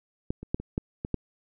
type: clicks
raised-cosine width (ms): 3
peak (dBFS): -15 / -26 / -12 / -24 / -14 / -18 / -13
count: 7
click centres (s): 0.305 / 0.43 / 0.545 / 0.6 / 0.779 / 1.049 / 1.143
effects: none